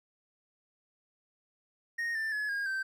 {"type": "tone with pitch steps", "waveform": "triangle", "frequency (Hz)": [1859, 1778.1, 1700.8, 1626.8, 1556], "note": ["A#6", "A6", "G#6", "G#6", "G6"], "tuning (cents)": [-5, 18, 41, -36, -13], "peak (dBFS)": -29, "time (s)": [1.98, 2.83], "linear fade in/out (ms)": 10, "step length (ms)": 170, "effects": []}